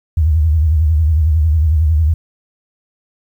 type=tone with vibrato; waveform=sine; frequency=78.2 Hz; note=D#2; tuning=9 cents sharp; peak=-9 dBFS; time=0.17-2.14 s; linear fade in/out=5 ms; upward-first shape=sine; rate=11 Hz; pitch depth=120 cents each way; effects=8-bit